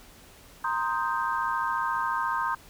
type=chord; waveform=sine; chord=C minor seventh; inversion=third; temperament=equal; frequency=932.3 / 1046.5 / 1244.5 / 1568 Hz; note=Bb5 / C6 / Eb6 / G6; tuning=0 / 0 / 0 / 0 cents; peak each=-30 / -30 / -32 / -32 dBFS; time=0.64-2.55 s; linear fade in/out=5 ms; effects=pink hiss -52 dBFS RMS until 2.69 s